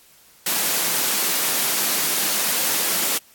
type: high-pass noise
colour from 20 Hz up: white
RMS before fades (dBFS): -21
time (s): 0.46-3.18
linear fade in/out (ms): 5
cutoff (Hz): 150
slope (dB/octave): 48
effects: white hiss -52 dBFS RMS until 3.34 s + AAC 64 kbps